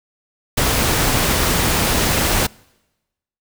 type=noise; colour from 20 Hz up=pink; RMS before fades=-17 dBFS; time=0.57-2.47 s; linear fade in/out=10 ms; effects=noise-tail reverb RT60 1.0 s tail -26 dB re dry